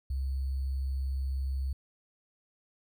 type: tone with sample-and-hold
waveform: sine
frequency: 66.9 Hz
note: C2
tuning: 39 cents sharp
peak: -29 dBFS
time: 0.1-1.73 s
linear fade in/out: 5 ms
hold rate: 4410 Hz
effects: none